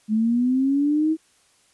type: linear sweep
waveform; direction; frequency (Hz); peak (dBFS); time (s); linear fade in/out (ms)
sine; up; 211.3 to 321.8; -17; 0.08-1.17; 50
effects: white hiss -60 dBFS RMS until 1.73 s + resampled to 24000 Hz